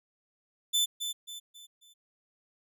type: tone with echo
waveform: sawtooth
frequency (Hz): 3520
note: A7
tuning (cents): 0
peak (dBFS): -21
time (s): 0.73-0.86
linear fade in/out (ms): 20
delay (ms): 270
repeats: 4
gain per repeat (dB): -8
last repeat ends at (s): 1.94
effects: none